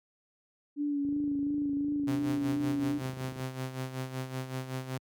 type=tone with vibrato; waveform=sine; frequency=287.4 Hz; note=D4; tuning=37 cents flat; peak=-28 dBFS; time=0.76-3.01 s; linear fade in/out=50 ms; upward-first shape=sine; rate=2.8 Hz; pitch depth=28 cents each way
type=click train; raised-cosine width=3 ms; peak=-32 dBFS; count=63; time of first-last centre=1.05-3.398 s; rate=26.4 Hz
type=tone with tremolo; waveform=sawtooth; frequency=130 Hz; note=C3; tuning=11 cents flat; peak=-28 dBFS; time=2.07-4.98 s; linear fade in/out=10 ms; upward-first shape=sine; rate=5.3 Hz; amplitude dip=65%
effects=high-pass 80 Hz 12 dB/octave